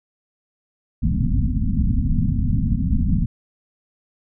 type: low-pass noise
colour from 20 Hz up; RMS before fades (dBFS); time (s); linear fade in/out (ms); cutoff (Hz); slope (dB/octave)
pink; -19; 1.02-3.26; 5; 260; 96
effects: none